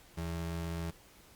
square ring-modulated tone, 123.47 Hz, B2, in tune, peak -33 dBFS, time 0.17-0.91 s, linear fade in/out 10 ms, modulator 43.7 Hz, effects pink hiss -59 dBFS RMS until 1.35 s + Opus 48 kbps

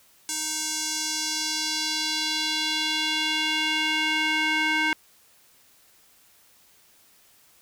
square tone with band-pass filter sweep, 311.1 Hz, D#4, in tune, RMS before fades -26 dBFS, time 0.29-4.93 s, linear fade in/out 0 ms, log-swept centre 7400 to 2000 Hz, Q 1.9, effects white hiss -58 dBFS RMS until 7.61 s

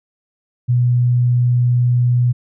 sine tone, 122.6 Hz, B2, 12 cents flat, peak -11 dBFS, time 0.68-2.33 s, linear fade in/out 20 ms, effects none

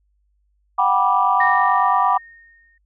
sine chord, G major seventh, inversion third, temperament just, 735 / 784 / 980 / 1176 Hz, F#5 / G5 / B5 / D6, -12 / 0 / -14 / +2 cents, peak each -21 / -20 / -18 / -18 dBFS, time 0.78-2.18 s, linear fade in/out 10 ms
sine tone with exponential decay, 1844 Hz, A#6, 19 cents flat, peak -16 dBFS, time 1.4-2.78 s, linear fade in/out 5 ms, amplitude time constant 300 ms
effects tanh soft clip ceiling -1 dBFS + added 50 Hz sine -61 dBFS peak until 2.85 s

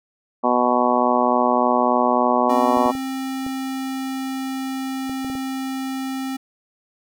harmonic tone, 123.47 Hz, B2, in tune, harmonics 2 / 3 / 4 / 5 / 6 / 7 / 8 / 9, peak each -22 / -26 / -26 / -22 / -23 / -23 / -24 / -23 dBFS, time 0.43-2.92 s, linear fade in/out 20 ms
square tone, 265 Hz, C4, 22 cents sharp, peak -25 dBFS, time 2.49-6.37 s, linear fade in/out 10 ms
clicks, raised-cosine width 2 ms, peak -22 dBFS, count 8, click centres 2.771 / 2.859 / 2.952 / 3.465 / 5.096 / 5.247 / 5.3 / 5.353 s
effects none

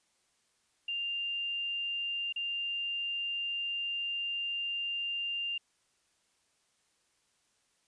sine tone with dropouts, 2794 Hz, F7, in tune, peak -32 dBFS, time 0.88-5.58 s, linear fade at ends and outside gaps 5 ms, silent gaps 2.326-2.36 s, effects white hiss -73 dBFS RMS until 7.87 s + resampled to 22050 Hz

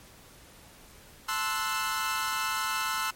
sawtooth chord, F# half-diminished seventh, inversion first, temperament equal with one note detuned, 880 / 1046.5 / 1318.5 / 1472.3 Hz, A5 / C6 / E6 / F#6, 0 / 0 / 0 / -9 cents, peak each -33 / -30 / -28 / -31 dBFS, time 1.28-3.11 s, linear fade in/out 10 ms, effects pink hiss -53 dBFS RMS until 3.15 s + MP3 64 kbps

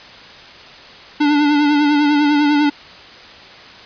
square tone with vibrato, 293.7 Hz, D4, in tune, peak -12 dBFS, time 1.2-2.7 s, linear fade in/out 10 ms, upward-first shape triangle, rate 10 Hz, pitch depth 48 cents each way, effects white hiss -38 dBFS RMS until 3.85 s + resampled to 11025 Hz

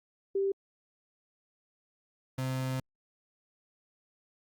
sine / 35% pulse tone pair in turn, 392 / 130.44 Hz, G4 / C3, 0 / -5 cents, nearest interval octave + perfect fifth, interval 1905 cents, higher first, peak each -26 / -29 dBFS, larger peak first, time 0.35-0.52 / 2.38-2.8 s, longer second, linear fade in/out 5 ms, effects Opus 48 kbps

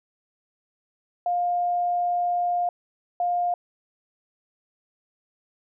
sine tone bursts at uneven times, 706 Hz, F5, 19 cents sharp, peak -21 dBFS, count 2, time 1.26-2.69 / 3.2-3.54 s, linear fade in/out 2 ms, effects none

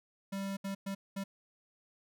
square tone bursts at uneven times, 196 Hz, G3, in tune, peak -36 dBFS, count 4, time 0.32-0.57 / 0.64-0.75 / 0.86-0.95 / 1.16-1.24 s, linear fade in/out 10 ms, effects none

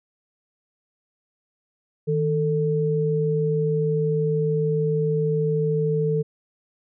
sine tone pair together, 156.77 / 443.4 Hz, D#3 / A4, +13 / +13 cents, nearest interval octave + tritone, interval 1800 cents, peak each -22 / -22 dBFS, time 2.07-6.23 s, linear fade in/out 20 ms, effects none

